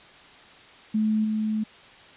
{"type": "tone with level steps", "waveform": "sine", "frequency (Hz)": 216.1, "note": "A3", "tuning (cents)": -31, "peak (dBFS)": [-20, -23], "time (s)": [0.94, 1.64], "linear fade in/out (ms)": 10, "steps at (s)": 1.24, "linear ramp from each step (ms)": 10, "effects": ["white hiss -49 dBFS RMS until 2.16 s", "resampled to 8000 Hz"]}